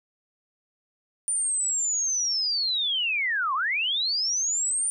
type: linear two-way sweep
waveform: sine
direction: down then up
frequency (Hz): 9230 to 1013 to 9230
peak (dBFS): -23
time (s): 1.28-4.9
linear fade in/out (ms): 0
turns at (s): 3.54
effects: none